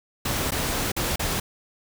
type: noise with dropouts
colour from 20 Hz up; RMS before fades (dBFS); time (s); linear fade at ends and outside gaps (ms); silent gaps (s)
pink; -26; 0.25-1.4; 5; 0.508-0.518 / 0.919-0.964 / 1.16-1.194
effects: none